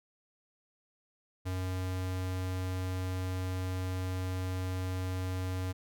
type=tone; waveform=square; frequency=92.5 Hz; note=F#2; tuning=in tune; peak=-33 dBFS; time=1.45-5.73 s; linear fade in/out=20 ms; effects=none